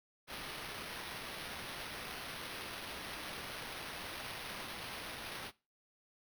blue noise with sample-and-hold, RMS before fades -45 dBFS, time 0.27-5.52 s, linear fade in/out 50 ms, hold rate 7350 Hz, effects noise-tail reverb RT60 0.3 s tail -21 dB re dry

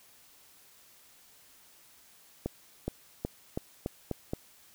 accelerating click train, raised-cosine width 2 ms, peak -18 dBFS, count 7, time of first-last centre 2.46-4.335 s, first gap 420 ms, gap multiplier 0.88, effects white hiss -59 dBFS RMS until 4.74 s

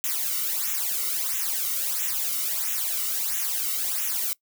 blue noise with flanger, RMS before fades -27 dBFS, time 0.04-4.33 s, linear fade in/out 0 ms, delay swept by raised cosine 0.21 to 1.21 ms, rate 1.5 Hz, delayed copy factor -0.95, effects noise-tail reverb RT60 0.1 s tail -22 dB re dry

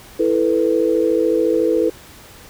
sine chord, E suspended fourth, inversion none, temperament equal, 329.6 / 440 / 493.9 Hz, E4 / A4 / B4, 0 / 0 / 0 cents, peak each -18 dBFS, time 0.19-1.9 s, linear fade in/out 10 ms, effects pink hiss -42 dBFS RMS until 2.49 s

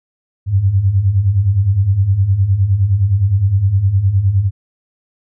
sine beating tone pair, 91 / 100.7 Hz, F#2 / G2, -28 / +47 cents, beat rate 9.7 Hz, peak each -17 / -11 dBFS, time 0.46-4.51 s, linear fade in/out 50 ms, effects none

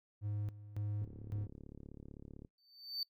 triangle tone with tremolo, 103.83 Hz, G#2, in tune, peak -34 dBFS, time 0.21-1.48 s, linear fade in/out 50 ms, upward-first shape square, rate 1.8 Hz, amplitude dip 80%
click train, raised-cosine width 3 ms, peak -38 dBFS, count 52, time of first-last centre 1.02-2.449 s, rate 35.7 Hz
triangle tone with exponential growth, 4563 Hz, C#8, 49 cents sharp, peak -33 dBFS, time 2.58-3.03 s, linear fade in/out 2 ms, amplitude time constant 96 ms
effects noise-tail reverb RT60 0.1 s tail -20 dB re dry

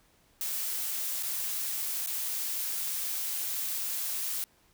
blue noise with dropouts, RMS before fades -33 dBFS, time 0.41-4.44 s, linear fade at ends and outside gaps 0 ms, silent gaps 1.226-1.232 / 2.062-2.072 s, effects pink hiss -65 dBFS RMS until 4.73 s

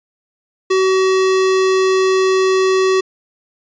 square tone, 378.2 Hz, F#4, 38 cents sharp, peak -12 dBFS, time 0.7-3.01 s, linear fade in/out 10 ms, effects resampled to 16000 Hz

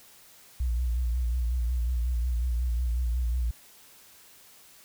sine tone with vibrato, 60.2 Hz, B1, 44 cents flat, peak -23 dBFS, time 0.6-3.51 s, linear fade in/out 5 ms, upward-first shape sine, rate 5.5 Hz, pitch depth 76 cents each way, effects tanh soft clip ceiling -21 dBFS + white hiss -54 dBFS RMS until 4.84 s

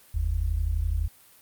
sine tone pair together, 46.8 / 78.7 Hz, F#1 / D#2, +20 / +20 cents, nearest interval major sixth, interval 900 cents, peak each -26 dBFS, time 0.14-1.08 s, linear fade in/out 10 ms, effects white hiss -55 dBFS RMS until 1.41 s + Opus 32 kbps

